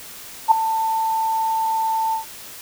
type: tone with ADSR envelope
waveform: sine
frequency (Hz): 891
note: A5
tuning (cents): +22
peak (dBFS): -5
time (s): 0.48-2.25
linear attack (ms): 34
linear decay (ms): 4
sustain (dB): -13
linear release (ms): 120
effects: white hiss -38 dBFS RMS until 2.61 s